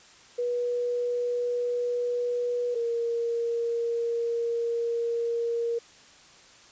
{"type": "tone pair in turn", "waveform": "sine", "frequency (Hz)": [485.6, 467.3], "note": ["B4", "A#4"], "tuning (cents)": [-29, 4], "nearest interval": "minor second", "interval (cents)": 67, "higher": "first", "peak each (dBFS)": -25, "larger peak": "neither", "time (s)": [[0.38, 2.75], [2.75, 5.79]], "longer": "second", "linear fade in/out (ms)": 10, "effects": ["white hiss -53 dBFS RMS until 6.71 s", "resampled to 16000 Hz"]}